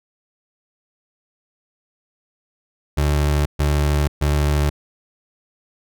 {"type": "tone bursts", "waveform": "30% pulse", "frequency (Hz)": 73.42, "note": "D2", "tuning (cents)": 0, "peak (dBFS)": -13, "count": 3, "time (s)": [2.97, 4.7], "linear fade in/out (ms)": 10, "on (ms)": 490, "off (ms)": 130, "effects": []}